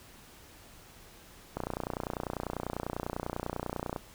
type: click train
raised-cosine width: 1 ms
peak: -19 dBFS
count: 73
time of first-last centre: 1.57-3.962 s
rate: 30.1 Hz
effects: pink hiss -54 dBFS RMS until 4.14 s